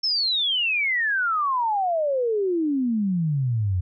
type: exponential sweep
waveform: sine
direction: down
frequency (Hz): 5400 to 87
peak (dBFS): -20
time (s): 0.03-3.81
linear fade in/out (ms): 10
effects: none